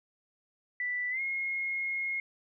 sine tone with pitch glide, 1975.5 to 2154 Hz, B6 to C7, 0 to +50 cents, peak -30 dBFS, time 0.8-2.2 s, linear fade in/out 2 ms, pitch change +150 cents, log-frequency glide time 1.1-1.21 s, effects none

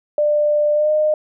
sine tone with pitch glide, 595 to 611.4 Hz, D5 to D#5, +22 to -30 cents, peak -13 dBFS, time 0.18-1.14 s, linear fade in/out 2 ms, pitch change +48 cents, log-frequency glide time 0.74-0.91 s, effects none

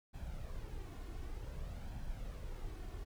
brown noise with flanger, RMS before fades -44 dBFS, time 0.13-3.05 s, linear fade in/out 20 ms, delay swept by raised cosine 1.2 to 2.8 ms, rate 0.54 Hz, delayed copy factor +0.5, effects none

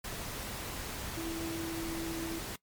sine tone in noise, 329.6 Hz, E4, in tune, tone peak -36 dBFS, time 1.17-2.39 s, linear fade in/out 5 ms, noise pink, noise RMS -40 dBFS, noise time 0.04-2.56 s, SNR +1 dB, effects noise-tail reverb RT60 0.1 s tail -20 dB re dry + MP3 96 kbps

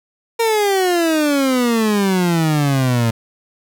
30% pulse exponential sweep, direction down, 466.2 to 112.7 Hz, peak -11 dBFS, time 0.39-3.11 s, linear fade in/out 10 ms, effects none

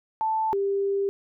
sine tone pair in turn, 880 / 396.3 Hz, A5 / G4, 0 / +19 cents, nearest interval octave + major second, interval 1381 cents, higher first, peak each -22 dBFS, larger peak neither, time 0.21-0.53 / 0.53-1.09 s, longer second, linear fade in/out 0 ms, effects none

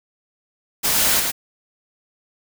white noise with echo, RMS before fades -19 dBFS, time 0.83-1.21 s, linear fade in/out 20 ms, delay 110 ms, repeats 1, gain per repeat -3 dB, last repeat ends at 1.32 s, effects none

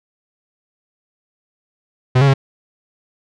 45% pulse tone with pitch steps, 127.3 / 139.6 / 135.8 Hz, C3 / C#3 / C#3, -47 / +13 / -35 cents, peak -9 dBFS, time 2.15-2.339 s, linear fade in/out 10 ms, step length 63 ms, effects low-pass 4000 Hz 12 dB/octave

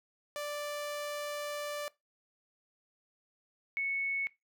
sawtooth / sine tone pair in turn, 587.3 / 2209 Hz, D5 / C#7, 0 / -7 cents, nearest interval octave + major seventh, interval 2293 cents, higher second, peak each -32 / -30 dBFS, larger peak second, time 0.36-1.88 / 3.77-4.27 s, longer first, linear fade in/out 0 ms, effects noise-tail reverb RT60 0.2 s tail -21 dB re dry

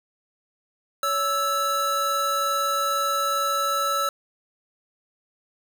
square tone pair together, 561.9 / 1318.5 Hz, C#5 / E6, +23 / 0 cents, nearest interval octave + minor third, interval 1477 cents, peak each -30 / -23 dBFS, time 1.03-4.09 s, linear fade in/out 2 ms, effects none

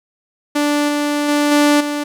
sawtooth tone with level steps, 293 Hz, D4, 4 cents flat, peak -10 / -12 / -9 / -6 / -15 dBFS, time 0.55-2.04 s, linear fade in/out 10 ms, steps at 0.88 / 1.28 / 1.51 / 1.8 s, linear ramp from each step 10 ms, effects low-pass 12000 Hz 12 dB/octave + 8-bit

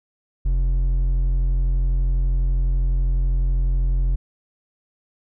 sine tone with hard clipping, 43.97 Hz, F1, 13 cents sharp, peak -18 dBFS, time 0.45-4.16 s, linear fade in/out 10 ms, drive 5 dB, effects none

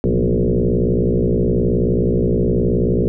sine tone with frequency modulation, 124 Hz, B2, 7 cents sharp, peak -13 dBFS, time 0.04-3.08 s, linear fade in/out 0 ms, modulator 59 Hz, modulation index 6, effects none

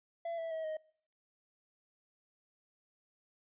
triangle tone with pitch steps, 674 / 657.5 / 641.3 / 625.6 Hz, E5 / E5 / E5 / D#5, +38 / -5 / -48 / +9 cents, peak -34 dBFS, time 0.25-0.77 s, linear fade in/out 5 ms, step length 130 ms, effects noise-tail reverb RT60 0.6 s tail -25 dB re dry + resampled to 8000 Hz

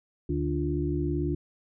harmonic tone with a mistuned harmonic, 73 Hz, D2, 10 cents flat, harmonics 1 / 2 / 4 / 5, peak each -31 / -31 / -31 / -31 dBFS, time 0.29-1.35 s, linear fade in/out 5 ms, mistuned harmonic 5, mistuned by -72 cents, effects none

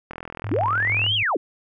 click train, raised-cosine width 0.5 ms, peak -18 dBFS, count 41, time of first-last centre 0.11-1.065 s, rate 41.9 Hz
sine tone with tremolo, 103.83 Hz, G#2, in tune, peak -26 dBFS, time 0.44-1.23 s, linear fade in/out 0 ms, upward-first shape square, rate 2.2 Hz, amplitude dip 35%
sine linear two-way sweep, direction up then down, 233.1 to 3313 to 233.1 Hz, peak -19 dBFS, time 0.51-1.37 s, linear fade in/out 5 ms, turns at 1.15 s
effects none

